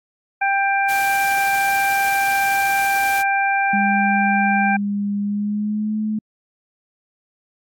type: harmonic tone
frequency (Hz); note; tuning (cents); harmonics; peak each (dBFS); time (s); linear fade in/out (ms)
790; G5; +13; 1 / 2 / 3; -18 / -21 / -23; 0.41-4.77; 10
type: noise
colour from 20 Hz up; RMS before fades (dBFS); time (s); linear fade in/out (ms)
white; -30; 0.88-3.23; 20
type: tone with pitch glide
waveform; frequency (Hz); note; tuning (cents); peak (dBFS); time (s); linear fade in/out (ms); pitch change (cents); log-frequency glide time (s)
sine; 202.9 to 215; G#3 to A3; -40 to -40; -19; 3.73-6.19; 5; +100; 5.2-5.96
effects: AAC 64 kbps